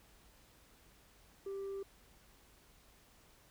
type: tone with tanh clipping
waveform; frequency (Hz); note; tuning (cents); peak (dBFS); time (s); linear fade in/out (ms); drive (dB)
sine; 392.5; G4; +2; -40; 1.46-1.83; 5; 2
effects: added 50 Hz sine -70 dBFS peak until 3.5 s + pink hiss -65 dBFS RMS until 3.5 s